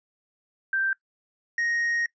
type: tone pair in turn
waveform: sine / triangle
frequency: 1568 / 1870.1 Hz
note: G6 / A#6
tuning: 0 / +5 cents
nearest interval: minor third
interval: 305 cents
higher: second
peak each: -22 dBFS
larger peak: neither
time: 0.73-0.93 / 1.58-2.06 s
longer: second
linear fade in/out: 2 ms
effects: noise-tail reverb RT60 0.1 s tail -21 dB re dry + resampled to 16000 Hz